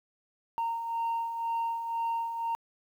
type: beating tone pair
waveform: sine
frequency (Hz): 920 / 922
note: A#5 / A#5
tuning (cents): -23 / -19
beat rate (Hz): 2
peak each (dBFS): -36 / -28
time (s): 0.58-2.55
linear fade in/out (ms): 0
effects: tanh soft clip ceiling -26 dBFS + 10-bit